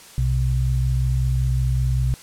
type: tone pair together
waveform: sine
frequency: 61.74 / 127.1 Hz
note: B1 / C3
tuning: 0 / -50 cents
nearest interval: octave + minor second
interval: 1250 cents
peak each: -20 dBFS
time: 0.18-2.14 s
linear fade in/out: 0 ms
effects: white hiss -44 dBFS RMS until 2.22 s + low-pass 11000 Hz 12 dB/octave